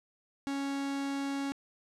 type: tone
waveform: 45% pulse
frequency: 277.2 Hz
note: C#4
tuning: in tune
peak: -32 dBFS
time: 0.47-1.52 s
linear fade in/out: 0 ms
effects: low-pass 8000 Hz 12 dB/octave